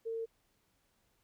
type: tone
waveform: sine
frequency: 453.7 Hz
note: A#4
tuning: 47 cents flat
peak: -35 dBFS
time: 0.05-0.26 s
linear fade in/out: 20 ms
effects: pink hiss -75 dBFS RMS until 1.23 s